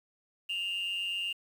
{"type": "tone with amplitude modulation", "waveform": "sine", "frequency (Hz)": 2800, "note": "F7", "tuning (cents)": 4, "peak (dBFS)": -26, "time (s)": [0.49, 1.33], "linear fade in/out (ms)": 10, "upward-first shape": "sine", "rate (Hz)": 188, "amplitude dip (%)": 70, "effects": ["tanh soft clip ceiling -28 dBFS", "9-bit"]}